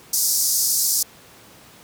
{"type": "band-pass noise", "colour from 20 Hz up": "pink", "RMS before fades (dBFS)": -20, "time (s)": [0.13, 1.03], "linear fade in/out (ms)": 5, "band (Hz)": [4900, 16000], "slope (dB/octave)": 48, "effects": ["pink hiss -47 dBFS RMS until 1.83 s", "high-pass 100 Hz 12 dB/octave"]}